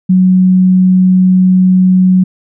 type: tone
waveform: sine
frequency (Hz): 185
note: F#3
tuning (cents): 0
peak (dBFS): -4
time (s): 0.09-2.24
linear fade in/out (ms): 10
effects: none